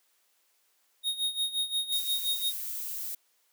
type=tone with tremolo; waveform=square; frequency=3729 Hz; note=A#7; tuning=in tune; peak=-26 dBFS; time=1.03-2.53 s; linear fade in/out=50 ms; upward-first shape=sine; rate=5.7 Hz; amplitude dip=80%
type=noise; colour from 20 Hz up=violet; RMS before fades=-36 dBFS; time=1.92-3.15 s; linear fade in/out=5 ms
effects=white hiss -70 dBFS RMS until 3.52 s + high-pass 400 Hz 12 dB/octave